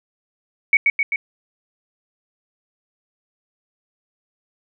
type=tone with echo; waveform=sine; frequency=2240 Hz; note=C#7; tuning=18 cents sharp; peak=-9 dBFS; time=0.73-0.77 s; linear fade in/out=2 ms; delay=130 ms; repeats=3; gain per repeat=-3 dB; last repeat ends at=1.16 s; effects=none